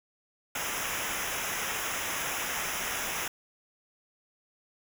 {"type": "noise with comb filter", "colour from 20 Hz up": "pink", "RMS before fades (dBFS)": -33, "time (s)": [0.55, 3.28], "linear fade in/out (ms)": 5, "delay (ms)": 0.23, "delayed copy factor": -0.85, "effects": []}